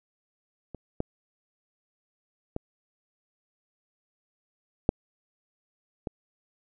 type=clicks; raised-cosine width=2 ms; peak=-25 / -14 / -17 / -6 / -18 dBFS; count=5; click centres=0.747 / 1.004 / 2.564 / 4.891 / 6.072 s; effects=none